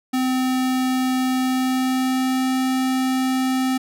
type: tone with pitch glide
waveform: square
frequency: 257.4 to 259.8 Hz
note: C4 to C4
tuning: -28 to -12 cents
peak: -19 dBFS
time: 0.13-3.78 s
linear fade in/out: 10 ms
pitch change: +16 cents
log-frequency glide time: 1.35-2.58 s
effects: none